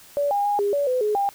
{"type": "tone with pitch steps", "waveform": "sine", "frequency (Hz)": [574, 811, 820, 405.9, 571, 506, 421.9, 800], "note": ["D5", "G#5", "G#5", "G#4", "D5", "B4", "G#4", "G5"], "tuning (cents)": [-40, -41, -22, -40, -49, 42, 27, 35], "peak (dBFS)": -19, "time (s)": [0.17, 1.29], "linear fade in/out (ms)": 0, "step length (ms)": 140, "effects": ["white hiss -48 dBFS RMS until 1.34 s"]}